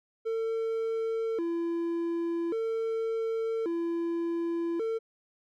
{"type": "tone with vibrato", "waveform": "triangle", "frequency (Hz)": 389.9, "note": "G4", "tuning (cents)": -9, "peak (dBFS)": -26, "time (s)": [0.25, 4.99], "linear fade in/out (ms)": 20, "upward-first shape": "square", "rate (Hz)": 0.44, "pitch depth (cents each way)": 250, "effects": []}